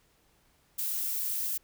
violet noise, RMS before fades -32 dBFS, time 0.78-1.58 s, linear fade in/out 10 ms, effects pink hiss -67 dBFS RMS until 1.63 s

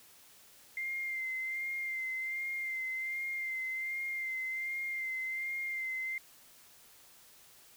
sine tone with vibrato, 2093 Hz, C7, in tune, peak -34 dBFS, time 0.77-6.18 s, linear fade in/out 2 ms, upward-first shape sine, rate 1.3 Hz, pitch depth 28 cents each way, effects white hiss -59 dBFS RMS until 7.76 s

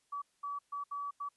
sine tone bursts at uneven times, 1144 Hz, D6, 46 cents flat, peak -36 dBFS, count 5, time 0.12-0.22 / 0.43-0.59 / 0.72-0.84 / 0.91-1.11 / 1.2-1.29 s, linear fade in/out 10 ms, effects white hiss -75 dBFS RMS until 1.36 s + resampled to 24000 Hz

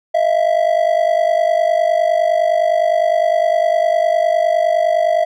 triangle ring-modulated tone, 659.3 Hz, E5, in tune, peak -7 dBFS, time 0.14-5.25 s, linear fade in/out 10 ms, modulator 24.9 Hz, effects none

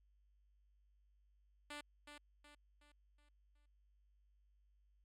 5% pulse tone with echo, 293.7 Hz, D4, in tune, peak -36 dBFS, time 1.7-1.81 s, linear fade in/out 5 ms, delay 370 ms, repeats 5, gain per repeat -7 dB, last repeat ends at 3.66 s, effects added 50 Hz sine -70 dBFS peak until 5.04 s + low-pass 10000 Hz 12 dB/octave

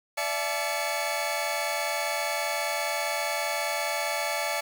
sawtooth tone cluster, 585 / 670 / 865 / 2228 Hz, D5 / E5 / A5 / C#7, -7 / +28 / -30 / +8 cents, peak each -29 dBFS, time 0.17-4.61 s, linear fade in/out 10 ms, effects 8-bit

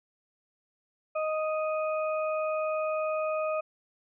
harmonic tone, 623 Hz, D#5, 2 cents sharp, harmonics 1 / 2 / 4, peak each -28 / -34 / -40 dBFS, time 1.15-3.61 s, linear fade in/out 10 ms, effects none

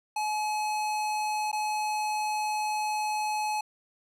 square tone with dropouts, 851 Hz, G#5, 42 cents sharp, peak -28 dBFS, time 0.16-3.61 s, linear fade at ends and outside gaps 5 ms, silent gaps 1.516-1.528 s, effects low-pass 12000 Hz 12 dB/octave

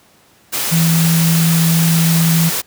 sine tone in noise, 165 Hz, E3, 2 cents sharp, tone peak -10 dBFS, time 0.71-2.5 s, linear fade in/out 20 ms, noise white, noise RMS -19 dBFS, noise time 0.52-2.62 s, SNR +6 dB, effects pink hiss -50 dBFS RMS until 2.66 s + high-pass 100 Hz 12 dB/octave

